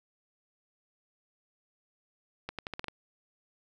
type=accelerating click train; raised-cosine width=0.3 ms; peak=-20 dBFS; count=7; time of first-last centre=2.49-2.883 s; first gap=97 ms; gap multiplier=0.84; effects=10-bit